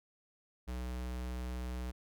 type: tone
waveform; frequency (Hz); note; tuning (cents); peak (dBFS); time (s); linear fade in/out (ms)
square; 62; B1; +7; -38; 0.67-1.92; 20
effects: none